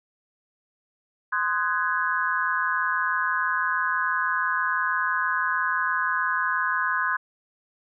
sine chord, Ab dominant seventh, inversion first, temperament just, 1038.3 / 1245.9 / 1495.1 / 1661.2 Hz, C6 / Eb6 / Gb6 / Ab6, -14 / +2 / +18 / 0 cents, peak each -27 / -30 / -27 / -27 dBFS, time 1.32-7.17 s, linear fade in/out 10 ms, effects none

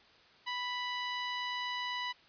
15% pulse tone, 987.8 Hz, B5, in tune, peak -28 dBFS, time 0.46-2.13 s, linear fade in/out 20 ms, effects white hiss -61 dBFS RMS until 2.28 s + resampled to 11025 Hz

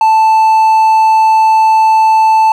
triangle tone, 880 Hz, A5, in tune, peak -3 dBFS, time 0.01-2.52 s, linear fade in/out 2 ms, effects none

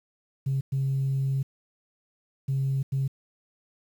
sine tone bursts at uneven times, 135.3 Hz, C#3, 42 cents flat, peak -22 dBFS, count 4, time 0.46-0.61 / 0.72-1.43 / 2.48-2.83 / 2.92-3.08 s, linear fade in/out 10 ms, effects tanh soft clip ceiling -20 dBFS + 9-bit

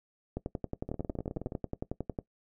two click trains, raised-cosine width 2 ms, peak -20 / -24 dBFS, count 21 / 13, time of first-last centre 0.37-2.188 / 0.89-1.522 s, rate 11 / 19 Hz, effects noise-tail reverb RT60 0.1 s tail -19 dB re dry

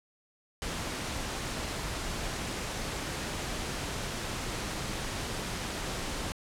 pink noise, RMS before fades -35 dBFS, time 0.62-6.32 s, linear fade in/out 0 ms, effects low-pass 9000 Hz 12 dB/octave

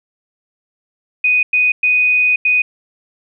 sine tone bursts at uneven times, 2489 Hz, D#7, in tune, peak -10 dBFS, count 4, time 1.24-1.43 / 1.53-1.72 / 1.83-2.36 / 2.45-2.62 s, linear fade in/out 5 ms, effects none

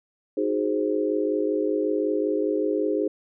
sine chord, Ab dominant seventh, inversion second, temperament equal, 311.1 / 370 / 415.3 / 523.3 Hz, Eb4 / Gb4 / Ab4 / C5, 0 / 0 / 0 / 0 cents, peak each -26 / -30 / -25 / -29 dBFS, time 0.37-3.08 s, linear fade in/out 5 ms, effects none

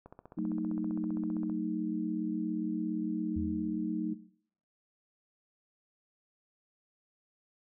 click train, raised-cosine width 1 ms, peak -34 dBFS, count 23, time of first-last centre 0.06-1.498 s, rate 15.3 Hz
sine chord, D# diminished, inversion first, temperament just, 186.68 / 224 / 311.1 Hz, F#3 / A3 / D#4, +16 / +31 / 0 cents, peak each -35 dBFS, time 0.37-4.14 s, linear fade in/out 10 ms
sine tone with exponential decay, 82.3 Hz, E2, 2 cents flat, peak -33 dBFS, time 3.36-3.96 s, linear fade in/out 5 ms, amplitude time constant 130 ms
effects noise-tail reverb RT60 0.6 s tail -17 dB re dry

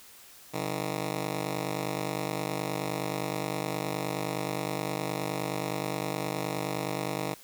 10% pulse ring-modulated tone, 155.56 Hz, D#3, in tune, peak -19 dBFS, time 0.53-7.35 s, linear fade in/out 20 ms, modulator 24.8 Hz, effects white hiss -52 dBFS RMS until 7.43 s

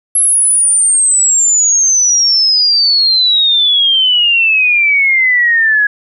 sine exponential sweep, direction down, 11175 to 1661.2 Hz, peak -7 dBFS, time 0.15-5.87 s, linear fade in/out 5 ms, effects none

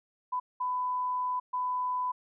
sine tone bursts at uneven times, 1000 Hz, B5, 21 cents sharp, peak -28 dBFS, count 3, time 0.32-0.4 / 0.6-1.4 / 1.53-2.12 s, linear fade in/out 10 ms, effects none

